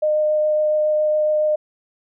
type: tone with vibrato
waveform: sine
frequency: 610 Hz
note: D#5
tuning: 34 cents flat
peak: -15 dBFS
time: 0.02-1.56 s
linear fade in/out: 10 ms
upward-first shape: triangle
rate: 7.2 Hz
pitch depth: 9 cents each way
effects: none